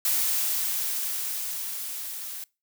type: noise with level ramp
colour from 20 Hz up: blue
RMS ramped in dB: -24 to -37 dBFS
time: 0.05-2.44 s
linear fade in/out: 2 ms
effects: noise-tail reverb RT60 0.3 s tail -25 dB re dry